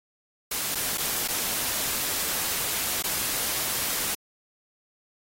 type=noise with dropouts; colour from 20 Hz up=white; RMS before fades=-28 dBFS; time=0.51-4.15 s; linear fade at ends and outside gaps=5 ms; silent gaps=0.747-0.753 / 0.976-0.98 / 1.278-1.284 / 3.025-3.038 s; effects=AAC 48 kbps